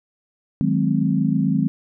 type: chord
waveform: sine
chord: Ab dominant seventh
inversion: second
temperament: equal with one note detuned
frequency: 155.56 / 185 / 211.5 / 261.6 Hz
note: Eb3 / Gb3 / Ab3 / C4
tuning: 0 / 0 / +32 / 0 cents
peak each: -22 dBFS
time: 0.61-1.68 s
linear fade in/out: 0 ms
effects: none